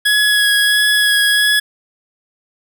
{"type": "tone with vibrato", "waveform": "25% pulse", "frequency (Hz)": 1675, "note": "G#6", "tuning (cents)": 14, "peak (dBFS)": -7, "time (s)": [0.05, 1.6], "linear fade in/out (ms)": 10, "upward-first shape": "sine", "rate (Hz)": 1.5, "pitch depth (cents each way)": 14, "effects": []}